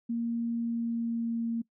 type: tone with pitch glide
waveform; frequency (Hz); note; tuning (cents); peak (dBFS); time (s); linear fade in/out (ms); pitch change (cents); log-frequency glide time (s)
sine; 233.1 to 230.7; A#3 to A#3; 0 to -18; -28; 0.09-1.62; 10; -18; 0.55-1.47
effects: noise-tail reverb RT60 0.1 s tail -22 dB re dry